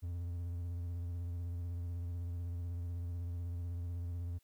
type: tone with vibrato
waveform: triangle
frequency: 86.6 Hz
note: F2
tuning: 14 cents flat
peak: -35 dBFS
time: 0.02-4.39 s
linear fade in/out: 20 ms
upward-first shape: sine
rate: 16 Hz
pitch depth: 38 cents each way
effects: white hiss -75 dBFS RMS until 4.43 s